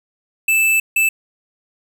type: tone bursts at uneven times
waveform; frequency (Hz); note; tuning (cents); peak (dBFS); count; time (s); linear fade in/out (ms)
square; 2637; E7; 0; -13; 2; 0.48-0.8 / 0.96-1.09; 5
effects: none